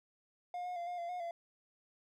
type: tone with pitch steps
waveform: triangle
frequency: 712 / 720 / 691 / 711 / 687 / 719 / 682 Hz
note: F5 / F#5 / F5 / F5 / F5 / F#5 / F5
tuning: +33 / -47 / -19 / +31 / -29 / -50 / -41 cents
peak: -36 dBFS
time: 0.54-1.31 s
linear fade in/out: 2 ms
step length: 110 ms
effects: none